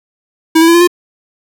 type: tone with pitch steps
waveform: square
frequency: 322.2 / 329.5 / 337 / 344.7 / 352.6 Hz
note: E4 / E4 / E4 / F4 / F4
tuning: -39 / -1 / +38 / -23 / +17 cents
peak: -5 dBFS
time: 0.55-0.875 s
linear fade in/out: 10 ms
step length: 65 ms
effects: none